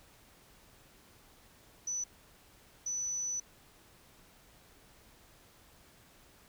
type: tone bursts at uneven times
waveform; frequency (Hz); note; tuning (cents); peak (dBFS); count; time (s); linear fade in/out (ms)
sine; 5970; F#8; +15; -33; 2; 1.87-2.04 / 2.86-3.4; 5
effects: pink hiss -61 dBFS RMS until 6.48 s